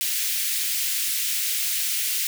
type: high-pass noise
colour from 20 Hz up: white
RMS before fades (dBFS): -25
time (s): 0.01-2.27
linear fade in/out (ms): 0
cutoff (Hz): 2000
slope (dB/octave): 24
effects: none